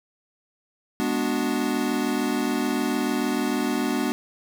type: chord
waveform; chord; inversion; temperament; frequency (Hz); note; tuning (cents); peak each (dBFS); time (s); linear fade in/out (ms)
square; G# half-diminished seventh; none; equal; 207.7 / 246.9 / 293.7 / 370; G#3 / B3 / D4 / F#4; 0 / 0 / 0 / 0; -31 / -27 / -28 / -31; 1-4.12; 0
effects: none